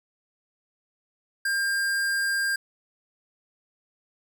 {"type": "tone", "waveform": "square", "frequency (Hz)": 1601, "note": "G6", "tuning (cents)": 36, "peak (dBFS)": -24, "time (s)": [1.45, 2.56], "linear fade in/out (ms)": 5, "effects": ["11-bit"]}